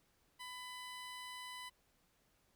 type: tone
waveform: 15% pulse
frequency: 1000 Hz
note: B5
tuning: 21 cents sharp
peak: -40 dBFS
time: 0.39-1.7 s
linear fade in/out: 20 ms
effects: pink hiss -75 dBFS RMS until 2.55 s